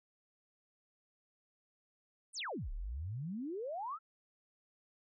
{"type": "exponential two-way sweep", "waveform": "sine", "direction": "down then up", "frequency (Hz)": [10180, 32.7, 1370], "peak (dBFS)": -38, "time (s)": [2.33, 3.99], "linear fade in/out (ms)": 50, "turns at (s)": 2.71, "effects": []}